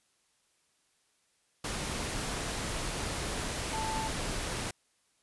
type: tone in noise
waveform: sine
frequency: 880 Hz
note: A5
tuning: in tune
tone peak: -34 dBFS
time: 3.73-4.08 s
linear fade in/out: 5 ms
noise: pink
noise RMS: -35 dBFS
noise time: 1.64-4.71 s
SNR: -2 dB
effects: white hiss -72 dBFS RMS until 5.22 s + resampled to 24000 Hz